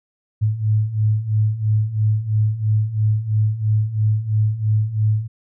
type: beating tone pair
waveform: sine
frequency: 105.8 / 108.8 Hz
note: G#2 / A2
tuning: +33 / -19 cents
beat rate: 3 Hz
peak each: -21 / -17 dBFS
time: 0.41-5.28 s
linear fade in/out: 20 ms
effects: none